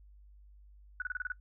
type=tone bursts; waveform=sine; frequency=1480 Hz; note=F#6; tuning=in tune; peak=-32 dBFS; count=7; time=1-1.32 s; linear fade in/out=2 ms; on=20 ms; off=30 ms; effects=noise-tail reverb RT60 0.1 s tail -18 dB re dry + added 50 Hz sine -54 dBFS peak until 1.4 s